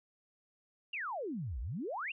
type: exponential two-way sweep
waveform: sine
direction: down then up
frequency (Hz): 2900 to 51.91 to 2900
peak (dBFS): -36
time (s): 0.93-2.12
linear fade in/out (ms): 5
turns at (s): 1.6
effects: none